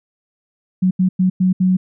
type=tone bursts at uneven times; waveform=sine; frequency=185 Hz; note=F#3; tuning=in tune; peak=-11 dBFS; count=5; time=0.82-0.91 / 0.99-1.09 / 1.19-1.3 / 1.4-1.53 / 1.6-1.77 s; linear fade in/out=10 ms; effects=none